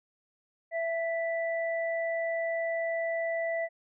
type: tone pair together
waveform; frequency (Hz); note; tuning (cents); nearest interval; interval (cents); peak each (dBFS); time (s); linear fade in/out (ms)
sine; 664.6 / 1975.5; E5 / B6; +14 / 0; octave + perfect fifth; 1886; -29 / -35; 0.71-3.69; 50
effects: none